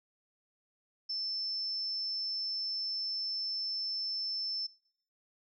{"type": "tone", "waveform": "sine", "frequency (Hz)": 5300, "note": "E8", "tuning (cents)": 9, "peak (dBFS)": -33, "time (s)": [1.09, 4.67], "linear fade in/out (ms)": 10, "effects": ["noise-tail reverb RT60 0.8 s tail -26 dB re dry"]}